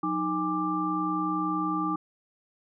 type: tone cluster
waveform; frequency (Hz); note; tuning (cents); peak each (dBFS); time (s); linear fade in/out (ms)
sine; 180.3 / 310.9 / 818 / 1180; F#3 / D#4 / G#5 / D6; -45 / -1 / -26 / +8; -35 / -29 / -36 / -29; 0.03-1.96; 5
effects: none

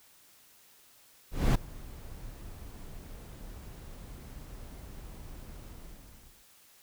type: noise with ADSR envelope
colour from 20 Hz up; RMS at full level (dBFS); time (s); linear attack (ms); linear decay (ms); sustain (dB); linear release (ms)
brown; -21; 1.31-6.46; 240; 8; -24; 820
effects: white hiss -60 dBFS RMS until 6.82 s

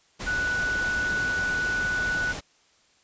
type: tone in noise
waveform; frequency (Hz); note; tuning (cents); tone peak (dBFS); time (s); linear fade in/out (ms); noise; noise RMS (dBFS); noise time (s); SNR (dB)
sine; 1480; F#6; 0; -24; 0.26-2.33; 20; pink; -34; 0.19-2.41; +7
effects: white hiss -62 dBFS RMS until 3.03 s + resampled to 16000 Hz

